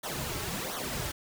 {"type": "noise with flanger", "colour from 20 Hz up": "pink", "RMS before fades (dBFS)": -35, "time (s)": [0.03, 1.12], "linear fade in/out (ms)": 10, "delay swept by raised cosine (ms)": [0.39, 4.19], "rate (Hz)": 1.4, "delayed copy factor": -0.85, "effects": []}